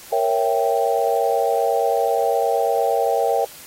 sine chord, A# diminished seventh, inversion none, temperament equal with one note detuned, 466.2 / 554.4 / 663.8 / 784 Hz, A#4 / C#5 / E5 / G5, 0 / 0 / +12 / 0 cents, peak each -21 / -23 / -23 / -21 dBFS, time 0.12-3.45 s, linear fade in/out 5 ms, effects white hiss -41 dBFS RMS until 3.66 s + AAC 48 kbps

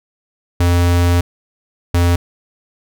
square tone pair in turn, 87.31 / 86.9 Hz, F2 / F2, 0 / -8 cents, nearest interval unison, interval 8 cents, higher first, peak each -11 dBFS, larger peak neither, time 0.6-1.21 / 1.94-2.16 s, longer first, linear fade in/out 5 ms, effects none

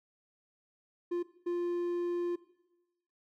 triangle tone bursts at uneven times, 349.2 Hz, F4, in tune, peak -28 dBFS, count 2, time 1.11-1.23 / 1.46-2.36 s, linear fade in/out 10 ms, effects noise-tail reverb RT60 1.0 s tail -18 dB re dry

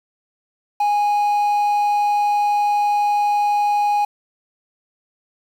triangle tone with quantisation, 826 Hz, G#5, 10 cents flat, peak -13 dBFS, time 0.8-4.05 s, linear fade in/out 5 ms, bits 7, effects none

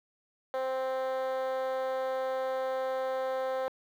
10% pulse tone with high-pass filter, 261.6 Hz, C4, in tune, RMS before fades -32 dBFS, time 0.54-3.68 s, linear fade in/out 0 ms, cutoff 560 Hz, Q 6, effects low-pass 3000 Hz 12 dB/octave + 10-bit

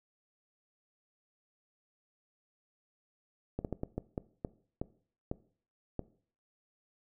slowing click train, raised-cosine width 2 ms, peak -21 dBFS, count 10, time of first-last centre 3.59-5.993 s, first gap 58 ms, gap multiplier 1.36, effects noise-tail reverb RT60 0.5 s tail -19 dB re dry

